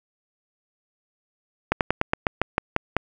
slowing click train, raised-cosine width 0.5 ms, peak -4 dBFS, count 10, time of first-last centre 1.72-2.966 s, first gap 88 ms, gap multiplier 1.11, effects none

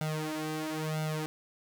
sawtooth tone with flanger, 155.56 Hz, D#3, in tune, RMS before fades -34 dBFS, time 0.01-1.26 s, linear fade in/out 0 ms, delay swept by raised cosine 1.4 to 3.9 ms, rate 1 Hz, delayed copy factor +1, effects none

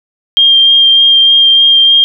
sine tone with vibrato, 3200 Hz, G7, 35 cents sharp, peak -3 dBFS, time 0.37-2.04 s, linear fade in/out 0 ms, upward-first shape sine, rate 3.3 Hz, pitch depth 12 cents each way, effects none

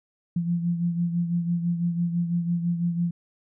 sine beating tone pair, 171.2 / 177.2 Hz, F3 / F3, -34 / +25 cents, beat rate 6 Hz, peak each -23 / -31 dBFS, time 0.36-3.11 s, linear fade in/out 5 ms, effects none

